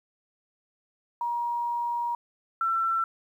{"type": "tone pair in turn", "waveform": "sine", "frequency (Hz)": [950, 1343.5], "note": ["A#5", "E6"], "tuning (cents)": [33, 33], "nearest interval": "tritone", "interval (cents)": 600, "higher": "second", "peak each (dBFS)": [-26, -23], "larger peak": "second", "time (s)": [[1.21, 2.15], [2.61, 3.04]], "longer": "first", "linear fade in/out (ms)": 2, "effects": ["10-bit"]}